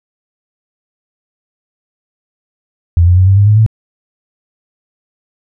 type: tone with pitch steps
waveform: sine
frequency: 85.4 / 89.13 / 93.02 / 97.08 / 101.32 / 105.75 / 110.37 Hz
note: F2 / F2 / F#2 / G2 / G#2 / G#2 / A2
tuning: -38 / +36 / +10 / -16 / -42 / +32 / +6 cents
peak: -4 dBFS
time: 2.97-3.663 s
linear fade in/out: 0 ms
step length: 99 ms
effects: none